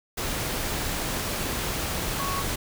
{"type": "tone in noise", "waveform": "sine", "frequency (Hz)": 1108.7, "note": "C#6", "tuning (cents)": 0, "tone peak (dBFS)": -29, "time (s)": [2.19, 2.42], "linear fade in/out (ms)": 10, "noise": "pink", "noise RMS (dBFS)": -29, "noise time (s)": [0.17, 2.56], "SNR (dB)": -3, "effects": []}